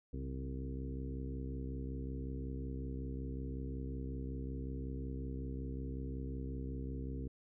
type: harmonic tone with a mistuned harmonic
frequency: 65.41 Hz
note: C2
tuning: in tune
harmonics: 1 / 2 / 3 / 4 / 5 / 6 / 7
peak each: -41 / -45 / -52 / -46 / -53 / -53 / -53 dBFS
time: 0.13-7.28 s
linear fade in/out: 5 ms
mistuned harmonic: 2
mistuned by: +60 cents
effects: none